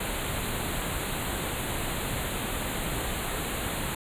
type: band-stop noise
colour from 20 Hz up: pink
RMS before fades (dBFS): -31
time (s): 0-3.95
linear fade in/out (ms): 5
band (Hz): 4200 to 6900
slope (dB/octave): 96
effects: resampled to 32000 Hz